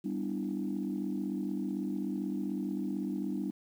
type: chord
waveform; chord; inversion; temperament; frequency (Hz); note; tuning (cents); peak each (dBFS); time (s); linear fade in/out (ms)
sine; E minor seventh; first; equal; 196 / 246.9 / 293.7 / 329.6; G3 / B3 / D4 / E4; 0 / 0 / 0 / 0; -35 / -38 / -36 / -39; 0.04-3.51; 10
effects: tanh soft clip ceiling -24 dBFS + 10-bit